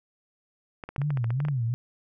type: clicks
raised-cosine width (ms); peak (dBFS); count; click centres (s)
0.5; -22; 11; 0.838 / 0.89 / 0.962 / 1.017 / 1.105 / 1.173 / 1.243 / 1.305 / 1.403 / 1.451 / 1.485
type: tone with vibrato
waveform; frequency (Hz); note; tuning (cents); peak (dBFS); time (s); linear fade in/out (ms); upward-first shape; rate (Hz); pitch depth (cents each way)
sine; 130.6; C3; -3; -24; 0.98-1.74; 0; sine; 2.6; 230
effects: none